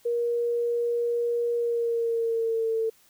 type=tone with pitch glide; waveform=sine; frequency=473.7 to 447.9 Hz; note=A#4 to A4; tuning=+28 to +31 cents; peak=-23 dBFS; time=0.05-2.9 s; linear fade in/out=10 ms; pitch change=-97 cents; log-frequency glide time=1.55-2.77 s; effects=white hiss -60 dBFS RMS until 3.09 s